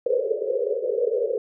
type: band-pass noise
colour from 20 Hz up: white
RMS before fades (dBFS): -24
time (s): 0.06-1.38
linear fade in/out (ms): 2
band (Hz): 410 to 540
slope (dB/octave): 96
effects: none